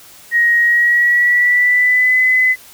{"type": "tone with pitch glide", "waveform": "sine", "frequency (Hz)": [1884, 2019], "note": ["A#6", "B6"], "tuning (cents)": [18, 38], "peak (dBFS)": -9, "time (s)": [0.31, 2.56], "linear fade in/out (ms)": 50, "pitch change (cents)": 120, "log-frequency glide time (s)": [0.58, 2.21], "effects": ["white hiss -41 dBFS RMS until 2.73 s"]}